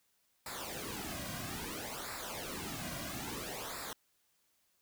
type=noise with flanger; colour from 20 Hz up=pink; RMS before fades=-42 dBFS; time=0.46-3.93 s; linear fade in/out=2 ms; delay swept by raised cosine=0.32 to 2.32 ms; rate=0.6 Hz; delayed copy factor=-0.75; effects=white hiss -75 dBFS RMS until 4.81 s